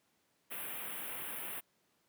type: band-stop noise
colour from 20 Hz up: white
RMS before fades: -42 dBFS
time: 0.5-1.61 s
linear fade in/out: 20 ms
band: 3200 to 9700 Hz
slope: 48 dB/octave
effects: pink hiss -75 dBFS RMS until 2.08 s + high-pass 150 Hz 12 dB/octave